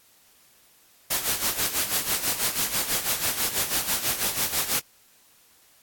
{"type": "noise with tremolo", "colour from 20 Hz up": "white", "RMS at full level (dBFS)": -23, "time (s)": [1.1, 4.8], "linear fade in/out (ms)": 10, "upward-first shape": "sine", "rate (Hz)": 6.1, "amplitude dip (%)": 70, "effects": ["white hiss -58 dBFS RMS until 5.82 s", "AAC 64 kbps"]}